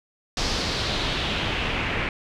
pink noise with low-pass filter sweep, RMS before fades -26 dBFS, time 0.37-2.09 s, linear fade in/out 2 ms, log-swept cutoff 5200 to 2300 Hz, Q 2.5, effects none

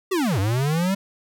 square linear two-way sweep, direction down then up, 398.4 to 92.5 to 199.7 Hz, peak -20 dBFS, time 0.11-0.95 s, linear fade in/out 10 ms, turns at 0.39 s, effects none

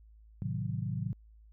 sine chord, A diminished seventh, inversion none, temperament equal with one note detuned, 109.18 / 130.81 / 155.56 / 185 Hz, A2 / C3 / Eb3 / Gb3, -13 / 0 / 0 / 0 cents, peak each -36 / -37 / -38 / -39 dBFS, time 0.42-1.13 s, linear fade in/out 0 ms, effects added 54 Hz sine -54 dBFS peak until 1.52 s

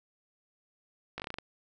slowing click train, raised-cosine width 0.3 ms, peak -21 dBFS, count 8, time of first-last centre 1.18-1.385 s, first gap 18 ms, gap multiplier 1.16, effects none

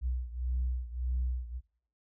sine beating tone pair, 61.74 / 63.44 Hz, B1 / B1, 0 / +47 cents, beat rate 1.7 Hz, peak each -31 / -34 dBFS, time 0.01-1.61 s, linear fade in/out 50 ms, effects noise-tail reverb RT60 0.6 s tail -21 dB re dry + tanh soft clip ceiling -25 dBFS

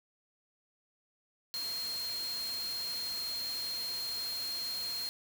sine tone in noise, 4215 Hz, C8, 12 cents sharp, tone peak -35 dBFS, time 1.54-5.09 s, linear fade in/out 0 ms, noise white, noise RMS -44 dBFS, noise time 1.54-5.09 s, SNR +6 dB, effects none

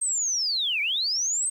sine linear two-way sweep, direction down then up, 8460 to 2218 to 8460 Hz, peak -23 dBFS, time 0.01-1.5 s, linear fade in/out 10 ms, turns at 0.81 s, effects 9-bit

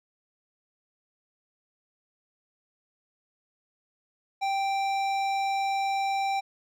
sine tone with hard clipping, 784 Hz, G5, in tune, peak -27 dBFS, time 4.41-6.41 s, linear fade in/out 20 ms, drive 13 dB, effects none

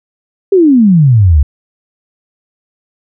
sine exponential sweep, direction down, 405.4 to 67 Hz, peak -3 dBFS, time 0.52-1.43 s, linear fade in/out 5 ms, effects none

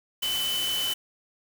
sine tone in noise, 3021 Hz, F#7, 35 cents sharp, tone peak -26 dBFS, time 0.22-0.94 s, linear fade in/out 10 ms, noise white, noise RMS -33 dBFS, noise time 0.22-0.94 s, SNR +4 dB, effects none

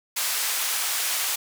white band-pass noise, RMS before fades -26 dBFS, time 0.16-1.36 s, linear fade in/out 10 ms, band 830 to 14000 Hz, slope 12 dB/octave, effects none

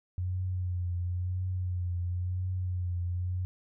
sine tone with vibrato, 90.2 Hz, F#2, 44 cents flat, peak -29 dBFS, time 0.18-3.45 s, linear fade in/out 0 ms, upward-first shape triangle, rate 0.97 Hz, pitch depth 46 cents each way, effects none

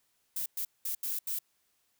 violet noise bursts at uneven times, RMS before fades -34 dBFS, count 5, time 0.36-0.46 / 0.57-0.65 / 0.85-0.95 / 1.03-1.19 / 1.27-1.39 s, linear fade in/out 5 ms, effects white hiss -74 dBFS RMS until 1.99 s

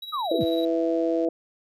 triangle tone with tremolo, 3877 Hz, B7, 33 cents flat, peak -31 dBFS, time 0.02-0.65 s, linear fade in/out 5 ms, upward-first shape sine, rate 18 Hz, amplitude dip 60%
sine linear sweep, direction down, 1300 to 47.6 Hz, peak -25 dBFS, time 0.12-0.45 s, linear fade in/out 20 ms
harmonic tone, 165.1 Hz, E3, 3 cents sharp, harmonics 2 / 3 / 4, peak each -24 / -26 / -27 dBFS, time 0.31-1.29 s, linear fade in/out 5 ms
click train, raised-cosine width 0.2 ms, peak -34 dBFS, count 84, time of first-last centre 0.41-1.248 s, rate 99.1 Hz
effects none

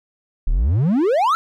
triangle exponential sweep, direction up, 30.01 to 1385 Hz, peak -12 dBFS, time 0.47-1.35 s, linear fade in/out 0 ms, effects none

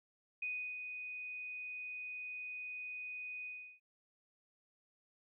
sine tone with ADSR envelope, 2489 Hz, D#7, in tune, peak -36 dBFS, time 0.42-3.8 s, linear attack 6 ms, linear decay 340 ms, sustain -6 dB, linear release 340 ms, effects none

